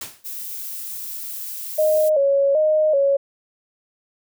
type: noise with exponential decay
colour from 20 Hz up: white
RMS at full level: -28 dBFS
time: 0.01-0.28 s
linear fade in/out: 5 ms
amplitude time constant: 58 ms
type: noise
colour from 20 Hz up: violet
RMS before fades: -31 dBFS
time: 0.24-2.1 s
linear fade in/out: 20 ms
type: tone with vibrato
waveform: sine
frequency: 586 Hz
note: D5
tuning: 4 cents flat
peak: -14 dBFS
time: 1.78-3.17 s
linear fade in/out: 10 ms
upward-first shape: square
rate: 1.3 Hz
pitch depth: 93 cents each way
effects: none